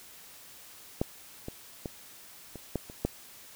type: clicks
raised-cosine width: 2 ms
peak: -13 / -23 / -21 / -28 / -16 / -30 / -13 dBFS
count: 7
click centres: 1.015 / 1.484 / 1.858 / 2.557 / 2.757 / 2.899 / 3.05 s
effects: white hiss -51 dBFS RMS until 3.55 s